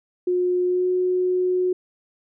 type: tone with pitch glide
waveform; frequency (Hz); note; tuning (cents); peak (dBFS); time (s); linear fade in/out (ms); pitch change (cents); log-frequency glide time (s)
sine; 360 to 365; F#4 to F#4; -47 to -24; -18; 0.27-1.73; 5; +23; 0.66-0.87
effects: none